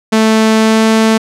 sawtooth tone with pitch glide, 220 to 221.5 Hz, A3 to A3, 0 to +12 cents, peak -3 dBFS, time 0.12-1.18 s, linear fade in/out 10 ms, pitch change +12 cents, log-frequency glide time 0.57-0.87 s, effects low-pass 9000 Hz 12 dB/octave

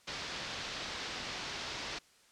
white low-pass noise, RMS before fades -41 dBFS, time 0.07-1.99 s, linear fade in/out 10 ms, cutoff 5200 Hz, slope 24 dB/octave, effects white hiss -64 dBFS RMS until 2.31 s + low-pass 8000 Hz 12 dB/octave

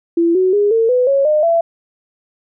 sine tone with pitch steps, 337.4 / 372.2 / 410.6 / 453 / 499.7 / 551.3 / 608.2 / 670.9 Hz, E4 / F#4 / G#4 / A#4 / B4 / C#5 / D#5 / E5, +40 / +10 / -20 / -50 / +20 / -10 / -40 / +30 cents, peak -10 dBFS, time 0.17-1.61 s, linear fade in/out 5 ms, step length 180 ms, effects none

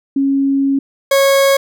sine / 40% pulse tone pair in turn, 274.6 / 549.2 Hz, C#4 / C#5, -16 / -16 cents, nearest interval octave, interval 1200 cents, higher second, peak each -11 / -8 dBFS, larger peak second, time 0.16-0.79 / 1.11-1.57 s, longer first, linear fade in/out 5 ms, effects none

